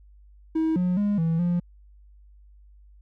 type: tone with pitch steps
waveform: triangle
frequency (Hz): 319.9 / 180.1 / 205.2 / 164 / 174.7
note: D#4 / F#3 / G#3 / E3 / F3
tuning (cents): +48 / -46 / -21 / -9 / +1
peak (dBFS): -18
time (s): 0.55-1.6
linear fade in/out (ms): 10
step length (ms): 210
effects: tanh soft clip ceiling -14 dBFS + added 50 Hz sine -49 dBFS peak until 3.01 s

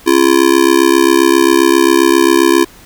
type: tone with amplitude modulation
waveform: square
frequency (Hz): 340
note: F4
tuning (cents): -46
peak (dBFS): -3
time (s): 0.06-2.65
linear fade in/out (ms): 20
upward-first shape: sine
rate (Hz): 67.5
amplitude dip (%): 100
effects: pink hiss -40 dBFS RMS until 2.85 s

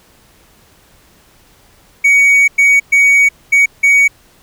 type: tone bursts at uneven times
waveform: triangle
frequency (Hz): 2247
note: C#7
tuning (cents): +23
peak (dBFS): -4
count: 5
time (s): 2.04-2.48 / 2.58-2.8 / 2.92-3.29 / 3.52-3.66 / 3.83-4.08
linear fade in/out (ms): 10
effects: pink hiss -48 dBFS RMS until 4.42 s

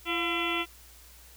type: harmonic tone with a mistuned harmonic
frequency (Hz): 338.2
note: E4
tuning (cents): +44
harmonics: 1 / 2 / 3 / 4 / 6 / 7 / 8 / 9 / 10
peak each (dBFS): -33 / -39 / -38 / -35 / -36 / -36 / -34 / -38 / -37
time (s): 0.05-0.66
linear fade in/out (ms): 50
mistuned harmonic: 2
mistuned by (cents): +76
effects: added 60 Hz sine -54 dBFS peak until 1.36 s + white hiss -54 dBFS RMS until 1.36 s

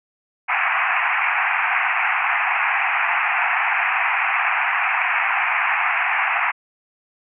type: band-pass noise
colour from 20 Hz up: white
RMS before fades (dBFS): -20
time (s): 0.48-6.52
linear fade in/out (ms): 20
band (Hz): 710 to 2600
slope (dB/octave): 96
effects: none

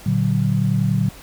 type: chord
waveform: sine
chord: Bb augmented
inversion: none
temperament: equal with one note detuned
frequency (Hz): 116.54 / 146.83 / 187.8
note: Bb2 / D3 / F#3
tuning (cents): 0 / 0 / +26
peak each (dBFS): -20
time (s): 0.06-1.09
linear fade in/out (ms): 5
effects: added 48 Hz sine -45 dBFS peak until 1.22 s + pink hiss -42 dBFS RMS until 1.22 s

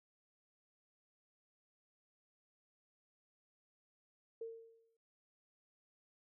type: tone with exponential decay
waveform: sine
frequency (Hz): 455.2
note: A#4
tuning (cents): -41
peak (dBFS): -40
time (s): 4.41-4.97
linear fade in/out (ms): 5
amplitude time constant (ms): 120
effects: none

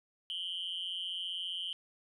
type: tone with amplitude modulation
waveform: sine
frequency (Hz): 3078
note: G7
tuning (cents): -32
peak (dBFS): -30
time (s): 0.3-1.73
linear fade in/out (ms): 0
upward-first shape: sine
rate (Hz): 179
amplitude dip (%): 100
effects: tanh soft clip ceiling -30 dBFS

